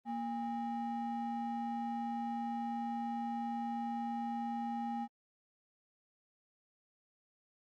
triangle ring-modulated tone, 523.3 Hz, C5, in tune, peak -30 dBFS, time 0.05-5.08 s, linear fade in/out 50 ms, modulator 289 Hz, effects tanh soft clip ceiling -26 dBFS + Opus 32 kbps

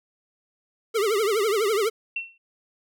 square tone with vibrato, 422.2 Hz, G#4, 29 cents sharp, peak -21 dBFS, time 0.94-1.9 s, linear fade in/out 20 ms, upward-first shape triangle, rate 12 Hz, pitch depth 180 cents each way
sine tone with exponential decay, 2712 Hz, E7, 49 cents sharp, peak -23 dBFS, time 2.16-2.38 s, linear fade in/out 5 ms, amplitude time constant 47 ms
effects none

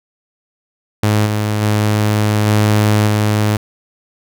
sawtooth tone with level steps, 105.8 Hz, G#2, 33 cents sharp, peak -7 / -11 / -8 / -6 / -8 dBFS, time 1.03-3.57 s, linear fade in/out 5 ms, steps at 1.25 / 1.61 / 2.46 / 3.06 s, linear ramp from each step 20 ms, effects none

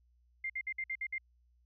sine tone bursts, 2100 Hz, C7, 6 cents sharp, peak -34 dBFS, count 7, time 0.44-1.182 s, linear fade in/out 5 ms, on 58 ms, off 56 ms, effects added 60 Hz sine -66 dBFS peak until 1.65 s

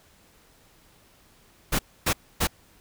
pink noise bursts, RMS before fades -23 dBFS, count 3, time 1.72-2.473 s, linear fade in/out 10 ms, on 71 ms, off 270 ms, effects pink hiss -58 dBFS RMS until 2.8 s

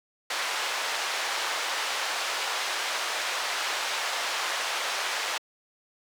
pink band-pass noise, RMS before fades -30 dBFS, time 0.3-5.38 s, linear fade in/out 5 ms, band 780 to 5800 Hz, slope 12 dB/octave, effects high-pass 400 Hz 12 dB/octave

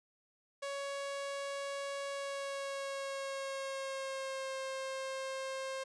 sawtooth tone with pitch glide, 558 to 531.6 Hz, C#5 to C5, +11 to +27 cents, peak -34 dBFS, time 0.62-5.84 s, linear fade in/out 10 ms, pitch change -84 cents, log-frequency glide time 2.11-4.57 s, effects resampled to 22050 Hz

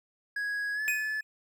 triangle tone with pitch glide, 1661.2 to 1730.7 Hz, G#6 to A6, 0 to -29 cents, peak -28 dBFS, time 0.36-1.21 s, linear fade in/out 5 ms, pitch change +71 cents, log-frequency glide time 0.74-0.82 s
square tone with exponential decay, 2499 Hz, D#7, 7 cents sharp, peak -25 dBFS, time 0.88-1.23 s, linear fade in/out 0 ms, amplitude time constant 75 ms
effects none

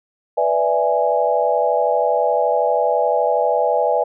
sine chord, E dominant seventh, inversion second, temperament equal, 493.9 / 587.3 / 659.3 / 830.6 Hz, B4 / D5 / E5 / G#5, 0 / 0 / 0 / 0 cents, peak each -20 dBFS, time 0.37-4.04 s, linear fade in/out 10 ms, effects none

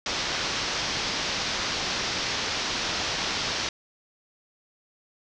white low-pass noise, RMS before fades -29 dBFS, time 0.06-3.69 s, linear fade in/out 2 ms, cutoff 5900 Hz, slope 48 dB/octave, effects none

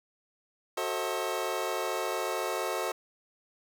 25% pulse chord, F# diminished seventh, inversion none, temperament just, 370 / 444 / 532.8 / 639.4 Hz, F#4 / A4 / C5 / Eb5, 0 / +16 / +31 / +47 cents, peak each -32 dBFS, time 0.77-2.92 s, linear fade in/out 5 ms, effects none

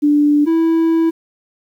sine / triangle tone pair in turn, 293.7 / 327.6 Hz, D4 / E4, 0 / -11 cents, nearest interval major second, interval 189 cents, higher second, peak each -9 dBFS, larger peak neither, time 0.02-0.46 / 0.46-1.11 s, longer second, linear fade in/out 20 ms, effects 8-bit

